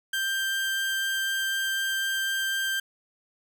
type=tone; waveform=30% pulse; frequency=1576 Hz; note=G6; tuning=9 cents sharp; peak=-23 dBFS; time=0.13-2.8 s; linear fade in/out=5 ms; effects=none